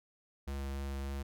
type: tone with vibrato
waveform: square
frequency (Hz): 68.8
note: C#2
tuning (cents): -12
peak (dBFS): -37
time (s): 0.47-1.23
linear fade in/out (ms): 10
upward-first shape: triangle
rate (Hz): 3.4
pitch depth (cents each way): 13
effects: none